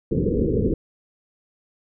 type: low-pass noise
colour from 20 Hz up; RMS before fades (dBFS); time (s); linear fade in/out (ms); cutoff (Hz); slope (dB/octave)
white; -21; 0.11-0.74; 5; 490; 96
effects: none